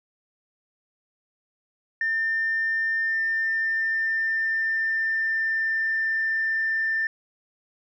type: tone with pitch glide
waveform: sine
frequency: 1800 to 1787.6 Hz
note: A6 to A6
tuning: +39 to +27 cents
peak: -21 dBFS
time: 2.01-7.07 s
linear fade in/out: 2 ms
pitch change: -12 cents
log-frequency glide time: 2.88-6.21 s
effects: tanh soft clip ceiling -17 dBFS